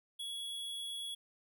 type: tone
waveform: square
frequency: 3358 Hz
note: G#7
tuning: 18 cents sharp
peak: -40 dBFS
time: 0.19-1.15 s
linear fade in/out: 10 ms
effects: none